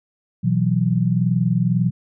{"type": "chord", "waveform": "sine", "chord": "B suspended fourth", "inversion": "none", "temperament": "equal with one note detuned", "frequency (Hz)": [123.04, 164.81, 185], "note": ["B2", "E3", "F#3"], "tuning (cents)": [-6, 0, 0], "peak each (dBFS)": -20, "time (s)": [0.43, 1.91], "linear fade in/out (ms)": 20, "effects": []}